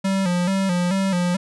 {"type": "tone with vibrato", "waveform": "square", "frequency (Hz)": 185, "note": "F#3", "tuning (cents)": 0, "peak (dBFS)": -19, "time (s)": [0.04, 1.37], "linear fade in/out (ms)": 10, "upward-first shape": "square", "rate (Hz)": 2.3, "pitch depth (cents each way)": 77, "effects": ["resampled to 24000 Hz"]}